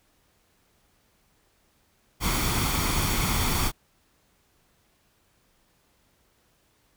pink noise with comb filter, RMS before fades -25 dBFS, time 2.2-3.72 s, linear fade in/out 50 ms, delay 0.89 ms, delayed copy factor +0.5, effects pink hiss -66 dBFS RMS until 6.96 s

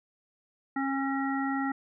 harmonic tone, 272.2 Hz, C#4, 31 cents flat, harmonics 1 / 3 / 5 / 7, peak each -29 / -34 / -36 / -37 dBFS, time 0.76-1.72 s, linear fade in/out 5 ms, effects none

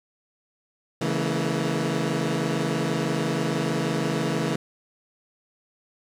20% pulse chord, A# half-diminished seventh, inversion first, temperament equal with one note detuned, 138.59 / 164.81 / 213.1 / 233.1 Hz, C#3 / E3 / G#3 / A#3, 0 / 0 / +45 / 0 cents, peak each -24 / -22 / -26 / -26 dBFS, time 1.01-4.56 s, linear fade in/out 5 ms, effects low-pass 9000 Hz 12 dB/octave + 9-bit

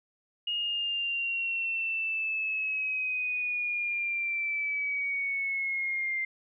sine linear sweep, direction down, 2865 to 2093 Hz, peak -28 dBFS, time 0.47-6.25 s, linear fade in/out 5 ms, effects none

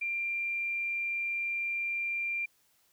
sine tone, 2378 Hz, D7, 21 cents sharp, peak -30 dBFS, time 0.01-2.46 s, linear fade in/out 10 ms, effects white hiss -69 dBFS RMS until 2.92 s

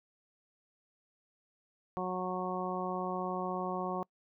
harmonic tone, 183.4 Hz, F#3, 15 cents flat, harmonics 1 / 2 / 3 / 4 / 5 / 6, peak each -39 / -39 / -41 / -39 / -42 / -40 dBFS, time 1.97-4.03 s, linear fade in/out 0 ms, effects noise-tail reverb RT60 0.1 s tail -26 dB re dry

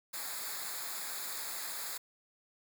white noise with comb filter, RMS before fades -40 dBFS, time 0.13-1.98 s, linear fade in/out 10 ms, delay 0.34 ms, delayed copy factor -0.8, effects none

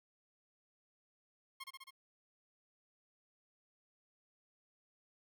15% pulse tone with echo, 1073 Hz, C6, 43 cents sharp, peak -38 dBFS, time 1.6-1.64 s, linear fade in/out 10 ms, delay 67 ms, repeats 4, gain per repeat -2 dB, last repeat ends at 1.908 s, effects none

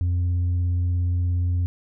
sine tone with tanh clipping, 88.3 Hz, F2, 20 cents sharp, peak -20 dBFS, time 0.01-1.66 s, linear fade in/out 0 ms, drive 2 dB, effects none

